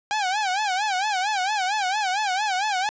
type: tone with vibrato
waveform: sawtooth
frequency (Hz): 795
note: G5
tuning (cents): +24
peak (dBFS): -18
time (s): 0.11-2.89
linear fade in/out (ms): 0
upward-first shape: sine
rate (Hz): 4.4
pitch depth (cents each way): 150
effects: resampled to 16000 Hz + 10-bit